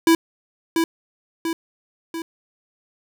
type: tone with echo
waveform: square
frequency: 329.6 Hz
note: E4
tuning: in tune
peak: -12 dBFS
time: 0.07-0.15 s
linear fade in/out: 2 ms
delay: 690 ms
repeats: 3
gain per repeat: -5 dB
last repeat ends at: 2.22 s
effects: none